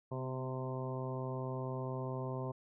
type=harmonic tone with a mistuned harmonic; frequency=130 Hz; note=C3; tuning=11 cents flat; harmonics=1 / 2 / 3 / 4 / 5 / 6 / 7 / 8; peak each=-39 / -46 / -44 / -46 / -47 / -56 / -49 / -49 dBFS; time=0.11-2.52 s; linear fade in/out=10 ms; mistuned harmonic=2; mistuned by=-30 cents; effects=none